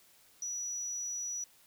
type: tone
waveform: sine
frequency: 5870 Hz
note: F#8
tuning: 15 cents flat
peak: -35 dBFS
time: 0.42-1.44 s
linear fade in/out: 2 ms
effects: white hiss -63 dBFS RMS until 1.66 s